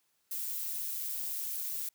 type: noise with amplitude modulation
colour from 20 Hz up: violet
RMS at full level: -35 dBFS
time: 0.31-1.89 s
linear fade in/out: 5 ms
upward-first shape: sine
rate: 150 Hz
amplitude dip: 35%
effects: white hiss -75 dBFS RMS until 1.94 s + high-pass 80 Hz 12 dB/octave